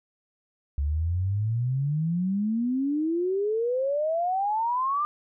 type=exponential sweep; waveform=sine; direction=up; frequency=69 to 1209 Hz; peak=-23 dBFS; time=0.78-5.05 s; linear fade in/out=0 ms; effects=none